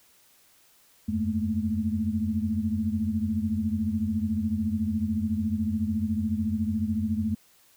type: tone cluster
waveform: sine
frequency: 85.1 / 95.2 / 215.6 / 229.5 Hz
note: F2 / F#2 / A3 / A#3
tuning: -44 / +50 / -35 / -27 cents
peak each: -34 / -34 / -26 / -32 dBFS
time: 1.08-7.35 s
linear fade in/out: 10 ms
effects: white hiss -60 dBFS RMS until 7.76 s